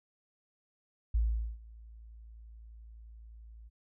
sine tone with ADSR envelope, 55.8 Hz, A1, 25 cents sharp, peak -24 dBFS, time 1.14-3.7 s, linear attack 8 ms, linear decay 430 ms, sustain -24 dB, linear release 29 ms, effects none

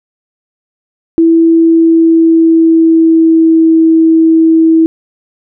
sine tone with pitch glide, 329.6 to 324.1 Hz, E4 to E4, 0 to -29 cents, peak -3 dBFS, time 1.18-4.86 s, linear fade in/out 0 ms, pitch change -29 cents, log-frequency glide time 1.48-3.74 s, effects none

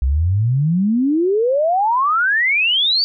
sine exponential sweep, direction up, 61.74 to 4676 Hz, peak -13 dBFS, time 0.02-3.04 s, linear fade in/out 0 ms, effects none

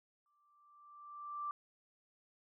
sine tone with exponential growth, 1174.7 Hz, D6, in tune, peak -36 dBFS, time 0.26-1.51 s, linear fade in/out 1 ms, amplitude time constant 270 ms, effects none

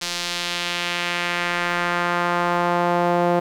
sawtooth tone with band-pass filter sweep, 174.61 Hz, F3, in tune, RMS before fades -22 dBFS, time 0.01-3.4 s, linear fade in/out 10 ms, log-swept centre 4900 to 610 Hz, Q 1.3, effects 8-bit

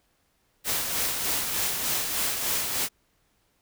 white noise with tremolo, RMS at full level -26 dBFS, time 0.64-2.89 s, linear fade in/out 50 ms, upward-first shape sine, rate 3.3 Hz, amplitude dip 40%, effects pink hiss -69 dBFS RMS until 3.61 s

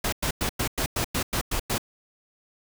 pink noise bursts, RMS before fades -26 dBFS, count 10, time 0.04-1.781 s, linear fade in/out 5 ms, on 85 ms, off 99 ms, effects none

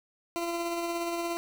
20% pulse tone with tremolo, 340.7 Hz, F4, 43 cents flat, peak -24 dBFS, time 0.36-1.37 s, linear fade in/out 0 ms, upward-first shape sine, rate 17 Hz, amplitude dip 30%, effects 9-bit

